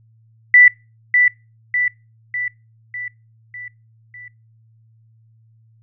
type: tone with echo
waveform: sine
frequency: 1975.5 Hz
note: B6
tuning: in tune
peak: -5 dBFS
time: 0.54-0.68 s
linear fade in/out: 2 ms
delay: 600 ms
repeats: 6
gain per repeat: -5 dB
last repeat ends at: 4.28 s
effects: noise-tail reverb RT60 0.3 s tail -25 dB re dry + added 112 Hz sine -50 dBFS peak until 5.82 s